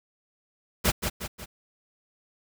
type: noise with echo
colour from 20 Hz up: pink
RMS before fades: -22 dBFS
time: 0.84-0.92 s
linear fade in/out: 20 ms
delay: 180 ms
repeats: 3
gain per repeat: -6 dB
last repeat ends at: 1.46 s
effects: none